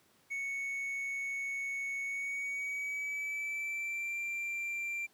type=tone with pitch glide; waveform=triangle; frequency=2217 to 2362 Hz; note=C#7 to D7; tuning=0 to +9 cents; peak=-33 dBFS; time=0.3-5.07 s; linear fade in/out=20 ms; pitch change=+109 cents; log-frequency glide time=2.02-4.18 s; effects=pink hiss -67 dBFS RMS until 5.13 s + high-pass 150 Hz 12 dB/octave